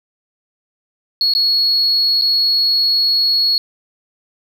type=tone with dropouts; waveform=triangle; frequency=4342 Hz; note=C#8; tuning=37 cents flat; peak=-9 dBFS; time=1.21-3.58 s; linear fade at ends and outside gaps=1 ms; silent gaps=1.337-1.35 / 2.213-2.22 s; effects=tanh soft clip ceiling -9 dBFS + 8-bit